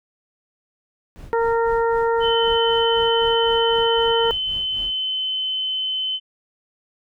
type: noise with tremolo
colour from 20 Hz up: brown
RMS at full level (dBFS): -36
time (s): 1.16-4.94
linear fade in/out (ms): 0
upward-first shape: sine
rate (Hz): 3.9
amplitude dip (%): 90
type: harmonic tone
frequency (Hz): 461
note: A#4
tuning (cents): -19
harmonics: 1 / 2 / 3 / 4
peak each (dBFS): -18 / -22 / -28 / -33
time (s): 1.33-4.31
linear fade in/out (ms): 0
type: tone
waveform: sine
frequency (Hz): 3052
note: G7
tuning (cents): -47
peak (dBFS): -21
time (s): 2.2-6.2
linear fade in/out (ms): 50
effects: none